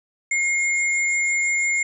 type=tone pair together; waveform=sine; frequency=2146 / 7203 Hz; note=C7 / A8; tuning=+43 / +40 cents; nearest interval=octave + major sixth; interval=2097 cents; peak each=-19 / -27 dBFS; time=0.31-1.83 s; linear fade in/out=5 ms; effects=none